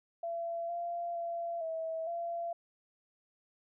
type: tone with pitch steps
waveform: sine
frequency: 676 / 689 / 681 / 649 / 682 Hz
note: E5 / F5 / F5 / E5 / F5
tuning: +43 / -24 / -44 / -27 / -41 cents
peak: -34 dBFS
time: 0.23-2.53 s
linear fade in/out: 5 ms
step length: 460 ms
effects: none